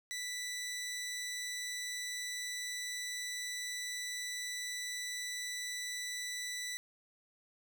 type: tone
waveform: 15% pulse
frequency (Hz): 1976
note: B6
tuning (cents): 0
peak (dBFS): -32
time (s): 0.11-6.77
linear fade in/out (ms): 0
effects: none